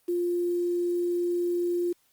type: tone with quantisation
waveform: sine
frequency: 350.2 Hz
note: F4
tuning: 5 cents sharp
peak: -24 dBFS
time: 0.08-1.93 s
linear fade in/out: 10 ms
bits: 8
effects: white hiss -67 dBFS RMS until 2.12 s + Opus 32 kbps